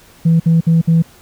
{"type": "tone bursts", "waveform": "sine", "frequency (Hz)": 164.81, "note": "E3", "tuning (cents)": 0, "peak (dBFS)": -6, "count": 4, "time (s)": [0.25, 1.024], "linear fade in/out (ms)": 10, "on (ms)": 150, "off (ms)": 58, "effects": ["tanh soft clip ceiling -5 dBFS", "pink hiss -45 dBFS RMS until 1.21 s"]}